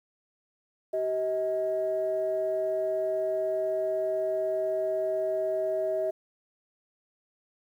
sine tone pair together, 383 / 635 Hz, G4 / D#5, -40 / +35 cents, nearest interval major sixth, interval 875 cents, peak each -31 / -26 dBFS, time 0.93-6.11 s, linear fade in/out 10 ms, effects tanh soft clip ceiling -19 dBFS + 10-bit

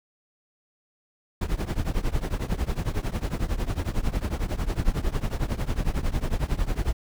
brown noise with tremolo, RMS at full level -22 dBFS, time 1.41-6.93 s, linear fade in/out 5 ms, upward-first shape triangle, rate 11 Hz, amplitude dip 95%, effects none

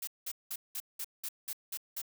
blue noise bursts, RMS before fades -38 dBFS, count 9, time 0.02-2.017 s, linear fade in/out 5 ms, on 53 ms, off 190 ms, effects none

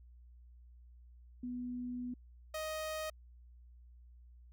sine / sawtooth tone pair in turn, 246.9 / 625 Hz, B3 / D#5, 0 / +8 cents, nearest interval octave + major third, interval 1608 cents, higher second, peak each -38 / -34 dBFS, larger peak second, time 1.43-2.14 / 2.54-3.1 s, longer first, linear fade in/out 5 ms, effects added 60 Hz sine -55 dBFS peak until 4.52 s

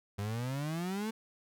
35% pulse exponential sweep, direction up, 98.5 to 226.3 Hz, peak -32 dBFS, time 0.18-1.11 s, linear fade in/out 10 ms, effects none

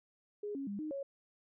sine tone with pitch steps, 414.3 / 275.4 / 201.9 / 307.6 / 553 Hz, G#4 / C#4 / G#3 / D#4 / C#5, -4 / -11 / -49 / -20 / -4 cents, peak -37 dBFS, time 0.43-1.03 s, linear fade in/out 5 ms, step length 120 ms, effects none

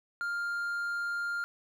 triangle tone, 1401 Hz, F6, 5 cents sharp, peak -29 dBFS, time 0.21-1.44 s, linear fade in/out 0 ms, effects none

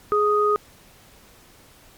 sine tone pair together, 418.1 / 1244.5 Hz, G#4 / D#6, +12 / 0 cents, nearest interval octave + perfect fifth, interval 1888 cents, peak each -19 dBFS, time 0.12-0.56 s, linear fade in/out 0 ms, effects pink hiss -51 dBFS RMS until 1.97 s + MP3 96 kbps

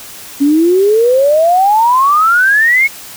sine exponential sweep, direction up, 275.1 to 2220 Hz, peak -6 dBFS, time 0.4-2.88 s, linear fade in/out 20 ms, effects white hiss -31 dBFS RMS until 3.16 s

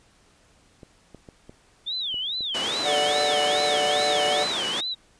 clicks, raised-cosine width 2 ms, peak -29 dBFS, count 6, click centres 0.832 / 1.147 / 1.288 / 1.495 / 2.143 / 2.408 s
sine tone with vibrato, 3438 Hz, A7, 41 cents flat, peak -26 dBFS, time 1.86-4.95 s, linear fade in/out 20 ms, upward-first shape sine, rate 2.4 Hz, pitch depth 280 cents each way
pink band-pass noise, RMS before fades -31 dBFS, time 2.54-4.81 s, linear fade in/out 10 ms, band 300 to 7800 Hz, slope 12 dB/octave
square chord, D major, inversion second, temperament equal, 440 / 587.3 / 740 Hz, A4 / D5 / F#5, 0 / 0 / 0 cents, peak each -31 / -26 / -26 dBFS, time 2.83-4.47 s, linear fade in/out 50 ms
effects pink hiss -59 dBFS RMS until 5.19 s + resampled to 22050 Hz

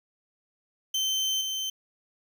30% pulse tone with level steps, 3094 Hz, G7, 23 cents flat, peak -22 / -26 dBFS, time 0.94-1.7 s, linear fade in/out 5 ms, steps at 1.41 s, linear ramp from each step 2 ms, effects none

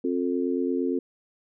harmonic tone, 88.7 Hz, F2, 27 cents sharp, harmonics 3 / 4 / 5, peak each -26 / -28 / -30 dBFS, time 0.04-0.99 s, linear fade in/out 5 ms, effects none

